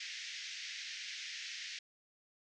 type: band-pass noise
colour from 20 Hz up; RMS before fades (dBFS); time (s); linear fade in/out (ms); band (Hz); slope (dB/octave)
pink; -45; 0-1.79; 5; 1800 to 6300; 48
effects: none